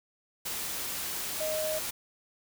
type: tone in noise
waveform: sine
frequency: 622.3 Hz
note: D#5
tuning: in tune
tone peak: -30 dBFS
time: 1.4-1.79 s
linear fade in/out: 10 ms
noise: white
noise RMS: -35 dBFS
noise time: 0.45-1.91 s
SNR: +2 dB
effects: none

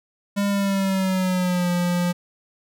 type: tone with pitch glide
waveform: square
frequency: 201.3 to 176.26 Hz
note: G3 to F3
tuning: +46 to +16 cents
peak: -20 dBFS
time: 0.36-2.13 s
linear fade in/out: 20 ms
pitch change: -230 cents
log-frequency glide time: 0.49-1.7 s
effects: none

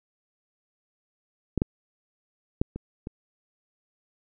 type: clicks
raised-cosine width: 3 ms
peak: -11 / -9 / -9 / -21 / -21 dBFS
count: 5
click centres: 1.577 / 1.619 / 2.615 / 2.76 / 3.071 s
effects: none

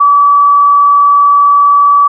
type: tone with frequency modulation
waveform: sine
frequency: 1148 Hz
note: D6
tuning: 40 cents flat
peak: -3 dBFS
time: 0-2.08 s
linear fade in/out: 10 ms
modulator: 35.2 Hz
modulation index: 0.25
effects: none

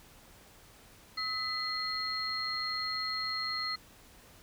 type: tone cluster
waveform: sine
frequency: 1283 / 2007 / 4242 Hz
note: E6 / B6 / C8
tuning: -47 / +27 / +23 cents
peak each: -38 / -39 / -34 dBFS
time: 1.17-3.76 s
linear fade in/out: 10 ms
effects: pink hiss -57 dBFS RMS until 4.42 s

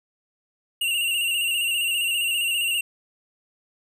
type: tone with vibrato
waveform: square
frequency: 2794 Hz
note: F7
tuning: in tune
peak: -22 dBFS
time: 0.81-2.81 s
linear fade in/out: 5 ms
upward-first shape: square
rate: 15 Hz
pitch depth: 40 cents each way
effects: none

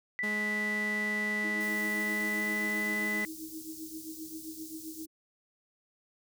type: tone with pitch glide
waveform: sine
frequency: 1975.5 to 1995 Hz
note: B6 to B6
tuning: 0 to +17 cents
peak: -30 dBFS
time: 0.19-3.25 s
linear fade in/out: 0 ms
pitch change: +17 cents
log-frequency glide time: 1.91-2.79 s
type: tone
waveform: sawtooth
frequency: 210 Hz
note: G#3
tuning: 19 cents sharp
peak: -31 dBFS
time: 0.23-3.25 s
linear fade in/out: 5 ms
type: tone with tremolo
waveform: sine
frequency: 317.6 Hz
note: D#4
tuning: 36 cents sharp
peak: -37 dBFS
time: 1.43-5.07 s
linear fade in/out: 20 ms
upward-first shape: triangle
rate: 7.6 Hz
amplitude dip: 90%
type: band-stop noise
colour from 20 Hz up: white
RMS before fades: -47 dBFS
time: 1.6-5.06 s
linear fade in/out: 10 ms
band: 210 to 4800 Hz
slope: 24 dB/octave
effects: none

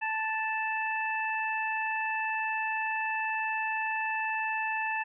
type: harmonic tone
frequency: 879 Hz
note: A5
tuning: 2 cents flat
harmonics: 1 / 2 / 3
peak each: -32 / -33 / -34 dBFS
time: 0.01-5.04 s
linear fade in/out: 20 ms
effects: none

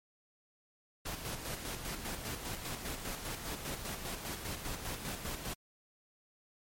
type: noise with tremolo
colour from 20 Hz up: pink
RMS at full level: -39 dBFS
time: 1.05-5.54 s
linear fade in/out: 10 ms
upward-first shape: square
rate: 5 Hz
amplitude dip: 45%
effects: MP3 64 kbps

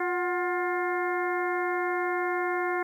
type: harmonic tone with a mistuned harmonic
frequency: 353.7 Hz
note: F4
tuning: 22 cents sharp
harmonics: 1 / 2 / 3 / 4 / 5 / 6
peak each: -29 / -32 / -34 / -35 / -36 / -37 dBFS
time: 0-2.83 s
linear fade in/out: 5 ms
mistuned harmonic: 2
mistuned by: +61 cents
effects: 10-bit

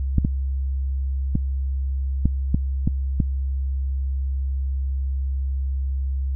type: clicks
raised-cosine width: 5 ms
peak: -6 dBFS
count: 7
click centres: 0.183 / 0.249 / 1.354 / 2.256 / 2.545 / 2.875 / 3.202 s
effects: added 67 Hz sine -21 dBFS peak until 6.35 s

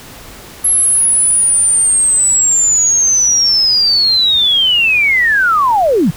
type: linear sweep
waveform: sine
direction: down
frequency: 11210 to 132 Hz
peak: -8 dBFS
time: 0.64-6.11 s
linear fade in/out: 10 ms
effects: pink hiss -34 dBFS RMS until 6.16 s

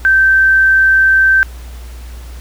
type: tone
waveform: sine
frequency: 1555 Hz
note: G6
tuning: 14 cents flat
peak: -6 dBFS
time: 0.05-1.43 s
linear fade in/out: 0 ms
effects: added 60 Hz sine -27 dBFS peak until 2.4 s + pink hiss -40 dBFS RMS until 2.4 s

